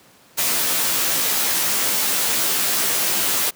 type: noise with comb filter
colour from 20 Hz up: white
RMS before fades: -20 dBFS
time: 0.37-3.51 s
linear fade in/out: 20 ms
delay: 15 ms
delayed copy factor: +0.9
effects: pink hiss -51 dBFS RMS until 3.55 s + high-pass 150 Hz 12 dB/octave